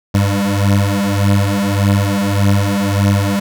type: beating tone pair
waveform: 25% pulse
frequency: 99 / 100.7 Hz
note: G2 / G2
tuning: +18 / +47 cents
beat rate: 1.7 Hz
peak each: -11 / -11 dBFS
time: 0.14-3.4 s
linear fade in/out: 10 ms
effects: none